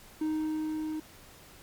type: tone with level ramp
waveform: triangle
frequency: 311.1 Hz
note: D#4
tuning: in tune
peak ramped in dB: -25 to -30 dBFS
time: 0.21-1 s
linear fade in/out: 5 ms
effects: pink hiss -53 dBFS RMS until 1.62 s + MP3 96 kbps